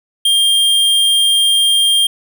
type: tone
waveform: square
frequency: 3202 Hz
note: G7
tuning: 36 cents sharp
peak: -10 dBFS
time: 0.25-2.07 s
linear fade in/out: 5 ms
effects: none